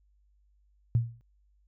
sine tone with exponential decay, 116.54 Hz, A#2, in tune, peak -18 dBFS, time 0.95-1.21 s, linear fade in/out 0 ms, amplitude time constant 56 ms, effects added 50 Hz sine -63 dBFS peak until 1.67 s

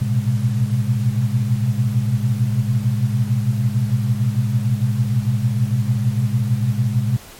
sine tone cluster, 110.1 / 121.3 / 127.9 / 205.9 Hz, A2 / B2 / C3 / G#3, +2 / -31 / -39 / -15 cents, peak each -21 / -20 / -20 / -25 dBFS, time 0.01-7.17 s, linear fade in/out 10 ms, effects pink hiss -40 dBFS RMS until 7.39 s + MP3 64 kbps

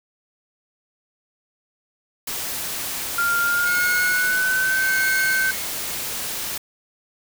white noise, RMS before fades -28 dBFS, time 2.27-6.58 s, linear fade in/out 5 ms
sine tone with pitch glide, 1396.9 to 1541 Hz, F6 to G6, 0 to -30 cents, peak -18 dBFS, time 3.18-5.51 s, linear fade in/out 5 ms, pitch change +170 cents, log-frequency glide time 3.4-4.77 s
sawtooth tone with tremolo, 2170 Hz, C#7, 37 cents flat, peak -22 dBFS, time 3.65-5.95 s, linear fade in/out 20 ms, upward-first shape sine, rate 0.83 Hz, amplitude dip 95%
effects none

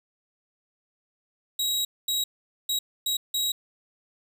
sawtooth tone bursts at uneven times, 3833 Hz, A#7, 47 cents sharp, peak -21 dBFS, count 5, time 1.59-1.85 / 2.08-2.24 / 2.69-2.79 / 3.06-3.17 / 3.34-3.52 s, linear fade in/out 5 ms, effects none

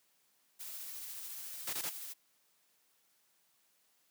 blue noise with tremolo, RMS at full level -44 dBFS, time 0.59-2.14 s, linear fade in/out 20 ms, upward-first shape triangle, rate 14 Hz, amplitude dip 25%
white noise bursts, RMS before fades -38 dBFS, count 3, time 1.67-1.895 s, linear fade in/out 5 ms, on 61 ms, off 21 ms
effects white hiss -73 dBFS RMS until 4.1 s + high-pass 150 Hz 12 dB/octave

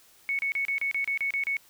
sine tone bursts, 2214 Hz, C#7, 3 cents flat, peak -25 dBFS, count 10, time 0.29-1.568 s, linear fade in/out 0 ms, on 99 ms, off 32 ms, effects white hiss -58 dBFS RMS until 1.69 s

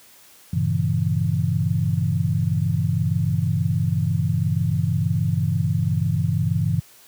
sine chord, G diminished seventh, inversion none, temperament equal, 98 / 116.54 / 138.59 / 164.81 Hz, G2 / Bb2 / Db3 / Fb3, 0 / 0 / 0 / 0 cents, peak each -23 / -25 / -24 / -23 dBFS, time 0.53-6.8 s, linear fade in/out 5 ms, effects white hiss -50 dBFS RMS until 7.07 s + high-pass 60 Hz 12 dB/octave

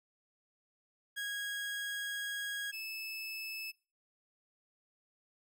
30% pulse tone pair in turn, 1646 / 2613 Hz, G#6 / E7, -16 / -16 cents, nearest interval minor sixth, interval 800 cents, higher second, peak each -34 / -37 dBFS, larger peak first, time 1.16-2.72 / 2.72-3.72 s, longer first, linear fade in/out 20 ms, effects noise-tail reverb RT60 0.3 s tail -19 dB re dry

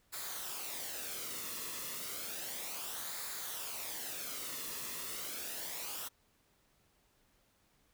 white noise with flanger, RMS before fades -42 dBFS, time 0.12-6.09 s, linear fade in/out 20 ms, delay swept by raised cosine 0.34 to 1.33 ms, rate 0.32 Hz, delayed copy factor -0.55, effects pink hiss -72 dBFS RMS until 7.93 s

